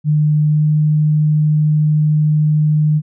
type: tone with pitch glide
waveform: sine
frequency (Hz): 151.1 to 152.24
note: D3 to D#3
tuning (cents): +50 to -37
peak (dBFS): -10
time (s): 0.04-3.02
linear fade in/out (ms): 50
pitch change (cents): +13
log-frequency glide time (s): 0.46-0.66
effects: none